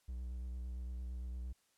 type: tone with vibrato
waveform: triangle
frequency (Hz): 61.74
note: B1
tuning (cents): 0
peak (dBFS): -38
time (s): 0.08-1.53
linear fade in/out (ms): 10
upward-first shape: sine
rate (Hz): 8.8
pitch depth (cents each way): 37
effects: white hiss -75 dBFS RMS until 1.77 s + low-pass 11000 Hz 12 dB/octave